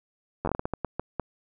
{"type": "slowing click train", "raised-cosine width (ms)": 1, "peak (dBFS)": -14, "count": 12, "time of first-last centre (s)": [0.45, 1.197], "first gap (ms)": 10, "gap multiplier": 1.35, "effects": []}